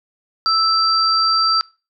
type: tone pair together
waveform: sine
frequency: 1318.5 / 4699 Hz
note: E6 / D8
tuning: 0 / 0 cents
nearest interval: octave + minor seventh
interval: 2200 cents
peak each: -16 dBFS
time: 0.46-1.61 s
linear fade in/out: 0 ms
effects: noise-tail reverb RT60 0.3 s tail -23 dB re dry